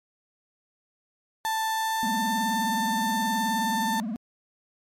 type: tone with pitch glide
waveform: 35% pulse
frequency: 884 to 891.7 Hz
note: A5 to A5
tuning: +8 to +23 cents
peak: -23 dBFS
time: 1.45-4 s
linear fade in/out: 0 ms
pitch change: +15 cents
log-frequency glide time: 1.67-2.25 s
type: tone with vibrato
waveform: triangle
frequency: 220 Hz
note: A3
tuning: in tune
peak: -26 dBFS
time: 2.03-4.16 s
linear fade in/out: 0 ms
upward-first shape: triangle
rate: 19 Hz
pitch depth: 230 cents each way
effects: MP3 64 kbps

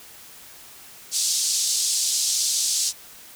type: band-pass noise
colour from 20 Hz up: white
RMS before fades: -23 dBFS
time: 1.11-2.93 s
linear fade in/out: 50 ms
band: 4200 to 8300 Hz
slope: 24 dB/octave
effects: white hiss -45 dBFS RMS until 3.35 s

